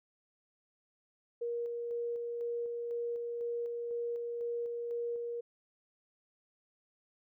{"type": "tone with tremolo", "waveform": "sine", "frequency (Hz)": 472.8, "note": "A#4", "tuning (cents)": 24, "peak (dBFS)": -33, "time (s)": [1.41, 5.41], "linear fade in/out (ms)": 10, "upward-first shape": "square", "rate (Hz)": 2, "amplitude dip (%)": 25, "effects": []}